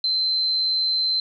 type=tone; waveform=sine; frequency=4091 Hz; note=C8; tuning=40 cents flat; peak=-19 dBFS; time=0.04-1.2 s; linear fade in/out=2 ms; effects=none